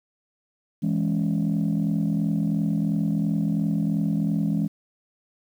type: chord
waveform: sine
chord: C# minor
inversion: first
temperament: equal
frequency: 164.81 / 207.7 / 277.2 Hz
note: E3 / G#3 / C#4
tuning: 0 / 0 / 0 cents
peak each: -23 / -23 / -27 dBFS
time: 0.82-4.68 s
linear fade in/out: 20 ms
effects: tanh soft clip ceiling -16 dBFS + 9-bit